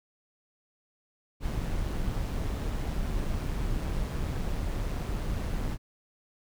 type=noise with amplitude modulation; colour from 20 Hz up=brown; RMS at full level=-29 dBFS; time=1.4-5.78 s; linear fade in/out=50 ms; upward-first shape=sine; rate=148 Hz; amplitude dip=35%; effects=none